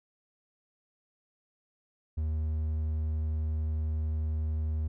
triangle tone, 77.78 Hz, D#2, in tune, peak -26 dBFS, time 2.17-4.88 s, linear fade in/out 10 ms, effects none

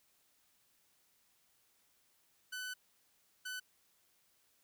sawtooth tone bursts at uneven times, 1502 Hz, F#6, 26 cents sharp, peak -37 dBFS, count 2, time 2.52-2.74 / 3.45-3.6 s, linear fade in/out 10 ms, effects white hiss -73 dBFS RMS until 4.63 s

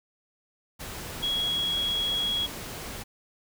sine tone in noise, 3322 Hz, G#7, in tune, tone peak -25 dBFS, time 1.22-2.47 s, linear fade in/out 20 ms, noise pink, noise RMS -38 dBFS, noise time 0.79-3.04 s, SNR +10 dB, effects none

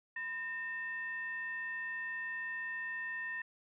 sine tone with frequency modulation, 1825 Hz, A#6, 37 cents flat, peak -37 dBFS, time 0.16-3.42 s, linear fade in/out 5 ms, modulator 814 Hz, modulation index 0.39, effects none

